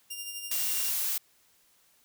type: tone with tremolo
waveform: 10% pulse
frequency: 2800 Hz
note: F7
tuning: 4 cents sharp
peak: -26 dBFS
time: 0.1-0.92 s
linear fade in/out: 10 ms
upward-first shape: sine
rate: 12 Hz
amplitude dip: 45%
type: noise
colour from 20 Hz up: blue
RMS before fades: -30 dBFS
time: 0.51-1.18 s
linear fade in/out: 5 ms
effects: white hiss -65 dBFS RMS until 2.04 s